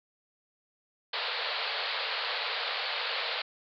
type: band-pass noise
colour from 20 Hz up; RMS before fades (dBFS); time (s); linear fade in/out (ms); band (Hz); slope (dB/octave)
white; -33; 1.13-3.42; 5; 440 to 4600; 96
effects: none